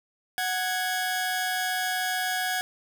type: tone pair together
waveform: sawtooth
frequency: 738.8 / 1661.2 Hz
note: F#5 / G#6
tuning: -3 / 0 cents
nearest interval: octave + major second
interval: 1403 cents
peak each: -25 dBFS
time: 0.38-2.61 s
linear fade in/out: 0 ms
effects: none